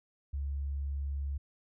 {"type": "tone", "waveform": "sine", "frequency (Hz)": 70, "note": "C#2", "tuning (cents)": 18, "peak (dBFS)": -32, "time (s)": [0.33, 1.38], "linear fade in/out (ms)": 10, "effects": []}